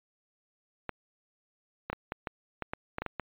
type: clicks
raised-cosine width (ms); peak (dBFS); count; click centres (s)
0.5; -18; 11; 0.893 / 1.9 / 1.93 / 2.121 / 2.272 / 2.623 / 2.735 / 2.984 / 3.02 / 3.063 / 3.197
effects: resampled to 8000 Hz